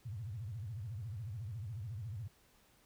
sine tone with vibrato, 107.3 Hz, A2, 43 cents flat, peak -40 dBFS, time 0.05-2.28 s, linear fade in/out 10 ms, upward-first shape sine, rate 14 Hz, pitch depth 270 cents each way, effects pink hiss -68 dBFS RMS until 2.85 s

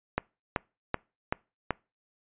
click train, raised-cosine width 0.5 ms, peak -11 dBFS, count 5, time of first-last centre 0.18-1.707 s, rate 2.62 Hz, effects noise-tail reverb RT60 0.3 s tail -25 dB re dry + resampled to 8000 Hz

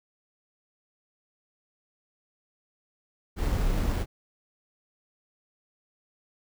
brown noise with sample-and-hold, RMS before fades -26 dBFS, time 3.36-4.06 s, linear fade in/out 50 ms, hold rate 6300 Hz, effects none

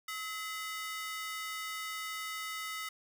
sawtooth ring-modulated tone, 1661.2 Hz, G#6, in tune, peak -31 dBFS, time 0.08-2.89 s, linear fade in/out 5 ms, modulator 374 Hz, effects none

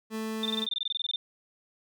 30% pulse tone, 220 Hz, A3, in tune, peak -29 dBFS, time 0.1-0.67 s, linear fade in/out 50 ms
sine tone bursts, 3590 Hz, A7, 34 cents sharp, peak -27 dBFS, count 16, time 0.43-1.16 s, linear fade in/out 2 ms, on 25 ms, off 22 ms
effects none

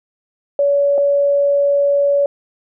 sine tone pair in turn, 567 / 567 Hz, C#5 / C#5, +39 / +39 cents, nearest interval unison, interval 0 cents, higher neither, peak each -11 dBFS, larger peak neither, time 0.59-0.98 / 0.98-2.26 s, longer second, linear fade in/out 2 ms, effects none

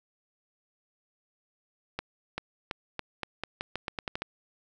accelerating click train, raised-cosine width 0.3 ms, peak -16 dBFS, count 13, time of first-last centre 1.99-4.22 s, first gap 390 ms, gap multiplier 0.85, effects none

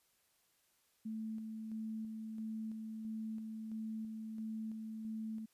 sine tone with tremolo, 220 Hz, A3, in tune, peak -39 dBFS, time 1.05-5.46 s, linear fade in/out 10 ms, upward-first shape square, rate 1.5 Hz, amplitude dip 30%, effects white hiss -75 dBFS RMS until 5.53 s + resampled to 32000 Hz

